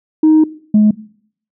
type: tone pair in turn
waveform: sine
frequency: 312.4 / 211.9 Hz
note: D#4 / G#3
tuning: +7 / +35 cents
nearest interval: perfect fifth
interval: 672 cents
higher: first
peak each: -4 dBFS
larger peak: neither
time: 0.23-0.44 / 0.74-0.91 s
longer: first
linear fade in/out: 5 ms
effects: noise-tail reverb RT60 0.6 s tail -20 dB re dry + tanh soft clip ceiling -3 dBFS